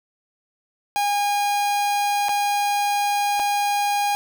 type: tone with dropouts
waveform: 45% pulse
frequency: 816 Hz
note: G#5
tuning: 31 cents flat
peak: -19 dBFS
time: 0.96-4.15 s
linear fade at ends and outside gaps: 0 ms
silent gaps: 2.285-2.292 / 3.395-3.398 s
effects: none